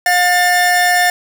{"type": "tone pair together", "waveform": "45% pulse", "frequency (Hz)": [715, 1785.1], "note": ["F5", "A6"], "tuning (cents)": [41, 25], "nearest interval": "octave + major third", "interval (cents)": 1584, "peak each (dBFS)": -13, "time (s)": [0.06, 1.1], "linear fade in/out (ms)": 2, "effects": []}